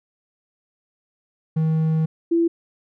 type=tone pair in turn; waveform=triangle / sine; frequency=158.9 / 335.9 Hz; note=D#3 / E4; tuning=+37 / +33 cents; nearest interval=octave + minor second; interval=1296 cents; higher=second; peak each=-15 dBFS; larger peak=neither; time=1.56-2.06 / 2.31-2.48 s; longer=first; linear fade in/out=10 ms; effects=none